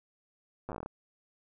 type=slowing click train; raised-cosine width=1 ms; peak=-25 dBFS; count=11; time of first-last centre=0.69-0.861 s; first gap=8 ms; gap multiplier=1.16; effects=none